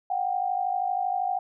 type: tone pair together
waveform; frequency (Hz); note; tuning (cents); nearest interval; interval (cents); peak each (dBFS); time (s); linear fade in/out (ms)
sine; 729.3 / 782; F#5 / G5; -25 / -4; minor second; 121; -27; 0.1-1.39; 5
effects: none